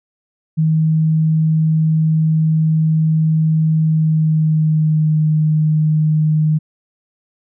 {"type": "tone with pitch glide", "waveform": "sine", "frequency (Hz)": [158.2, 154.77], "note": ["D#3", "D#3"], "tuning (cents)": [29, -9], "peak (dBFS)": -11, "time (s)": [0.57, 6.59], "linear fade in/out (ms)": 20, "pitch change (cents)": -38, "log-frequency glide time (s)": [3.79, 5.18], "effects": []}